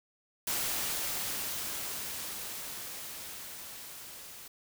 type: noise with level ramp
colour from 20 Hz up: white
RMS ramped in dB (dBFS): -32 to -48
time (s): 0.47-4.48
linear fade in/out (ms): 5
effects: none